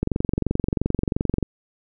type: click train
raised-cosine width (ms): 3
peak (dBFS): -8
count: 33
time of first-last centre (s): 0.03-1.427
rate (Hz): 22.9
effects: none

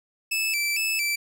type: tone with vibrato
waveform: sawtooth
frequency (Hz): 2469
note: D#7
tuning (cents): -14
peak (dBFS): -20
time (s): 0.31-1.16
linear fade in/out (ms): 10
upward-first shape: square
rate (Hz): 2.2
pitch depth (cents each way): 100
effects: none

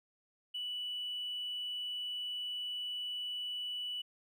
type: tone with hard clipping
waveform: sine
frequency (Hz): 2960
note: F#7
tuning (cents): 0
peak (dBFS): -37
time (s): 0.54-4.02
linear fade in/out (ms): 10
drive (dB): 1
effects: none

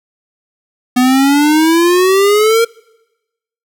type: exponential sweep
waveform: square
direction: up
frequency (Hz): 246.9 to 466.2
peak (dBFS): -8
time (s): 0.96-2.65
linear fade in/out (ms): 10
effects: noise-tail reverb RT60 1.0 s tail -26 dB re dry

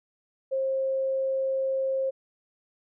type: tone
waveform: sine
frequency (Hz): 533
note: C5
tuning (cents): +32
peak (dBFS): -24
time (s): 0.51-2.11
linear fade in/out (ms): 20
effects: none

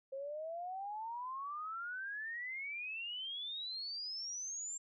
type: exponential sweep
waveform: sine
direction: up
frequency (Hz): 530 to 7459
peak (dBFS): -40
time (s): 0.12-4.78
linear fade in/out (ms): 10
effects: none

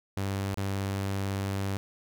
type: tone with dropouts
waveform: sawtooth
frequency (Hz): 98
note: G2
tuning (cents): 0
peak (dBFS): -25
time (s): 0.17-1.77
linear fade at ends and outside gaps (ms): 0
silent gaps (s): 0.543-0.574
effects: none

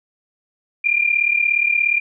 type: tone pair together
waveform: sine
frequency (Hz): 2383 / 2420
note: D7 / D#7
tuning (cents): +25 / -49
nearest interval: unison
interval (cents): 26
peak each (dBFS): -17 / -18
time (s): 0.84-2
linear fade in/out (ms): 10
effects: none

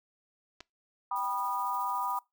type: clicks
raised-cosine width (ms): 0.2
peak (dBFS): -29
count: 2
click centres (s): 0.605 / 0.608
type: chord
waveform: sine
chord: G augmented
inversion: none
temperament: just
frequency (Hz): 784 / 980 / 1225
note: G5 / B5 / D#6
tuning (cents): 0 / -14 / -27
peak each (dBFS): -37 / -32 / -35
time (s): 1.11-2.19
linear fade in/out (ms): 5
type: noise with tremolo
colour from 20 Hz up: violet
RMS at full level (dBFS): -47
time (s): 1.16-2.19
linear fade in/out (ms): 0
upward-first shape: triangle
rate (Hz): 14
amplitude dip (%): 40
effects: noise-tail reverb RT60 0.2 s tail -23 dB re dry

